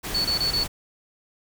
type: noise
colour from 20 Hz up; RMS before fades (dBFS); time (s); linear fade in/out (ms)
pink; -31; 0.03-0.68; 20
type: tone bursts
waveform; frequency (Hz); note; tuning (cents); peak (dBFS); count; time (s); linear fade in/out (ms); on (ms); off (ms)
sine; 4444; C#8; +4; -21; 4; 0.14-0.64; 10; 110; 20
effects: none